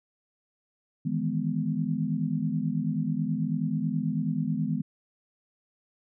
sine chord, E major seventh, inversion third, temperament equal with one note detuned, 155.56 / 164.81 / 207.7 / 248.2 Hz, D#3 / E3 / G#3 / B3, 0 / 0 / 0 / +9 cents, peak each -31 dBFS, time 1.05-4.82 s, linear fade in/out 10 ms, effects none

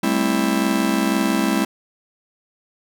45% pulse chord, A minor seventh, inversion third, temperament just, 198 / 220 / 264 / 330 Hz, G3 / A3 / C4 / E4, +18 / 0 / +16 / +2 cents, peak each -23 dBFS, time 0.03-1.65 s, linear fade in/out 5 ms, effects none

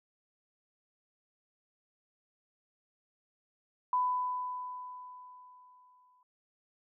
sine tone with exponential decay, 999 Hz, B5, 20 cents sharp, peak -25 dBFS, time 3.93-6.23 s, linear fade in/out 2 ms, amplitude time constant 500 ms, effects none

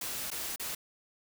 white noise with dropouts, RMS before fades -37 dBFS, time 0.01-0.75 s, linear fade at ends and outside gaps 5 ms, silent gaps 0.304-0.314 / 0.561-0.596 s, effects none

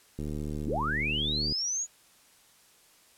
click train, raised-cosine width 3 ms, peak -23 dBFS, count 101, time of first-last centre 0.19-1.523 s, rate 75 Hz
sine linear sweep, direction up, 97.6 to 6890 Hz, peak -28 dBFS, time 0.65-1.87 s, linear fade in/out 50 ms
effects white hiss -60 dBFS RMS until 3.17 s + low-pass 12000 Hz 12 dB/octave

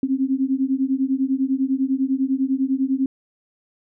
sine beating tone pair, 261.6 / 271.6 Hz, C4 / C#4, 0 / -35 cents, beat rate 10 Hz, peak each -21 dBFS, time 0.03-3.06 s, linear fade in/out 2 ms, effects none

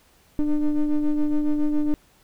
triangle ring-modulated tone, 150.6 Hz, D3, 44 cents sharp, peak -13 dBFS, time 0.39-1.94 s, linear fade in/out 0 ms, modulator 147 Hz, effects pink hiss -58 dBFS RMS until 2.23 s

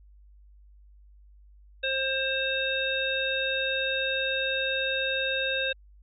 harmonic tone, 531 Hz, C5, 25 cents sharp, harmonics 1 / 3 / 5 / 7, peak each -31 / -31 / -31 / -31 dBFS, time 1.83-5.73 s, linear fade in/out 10 ms, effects added 50 Hz sine -51 dBFS peak until 6.02 s

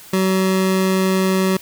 25% pulse tone, 188.8 Hz, F#3, 35 cents sharp, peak -11 dBFS, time 0.13-1.57 s, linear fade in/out 5 ms, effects white hiss -41 dBFS RMS until 1.61 s

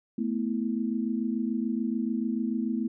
sine chord, A suspended second, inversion none, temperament equal with one note detuned, 220 / 246.9 / 327 Hz, A3 / B3 / E4, 0 / 0 / -14 cents, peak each -29 / -30 / -34 dBFS, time 0.18-2.88 s, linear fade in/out 5 ms, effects none

